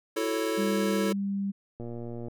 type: chord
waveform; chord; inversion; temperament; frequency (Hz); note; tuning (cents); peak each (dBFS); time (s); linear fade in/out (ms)
square; F# minor seventh; third; equal with one note detuned; 329.6 / 368.3 / 440 / 554.4; E4 / F#4 / A4 / C#5; 0 / -8 / 0 / 0; -32 / -37 / -31 / -35; 0.16-1.13; 10
type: tone with pitch glide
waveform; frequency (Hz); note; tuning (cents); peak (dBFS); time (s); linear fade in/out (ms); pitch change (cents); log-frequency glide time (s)
sine; 200 to 197.93; G3 to G3; +35 to +17; -27; 0.57-1.52; 20; -18; 0.75-1.39
type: click train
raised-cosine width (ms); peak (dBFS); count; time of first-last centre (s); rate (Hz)
2; -26; 58; 1.8-2.283; 118
effects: none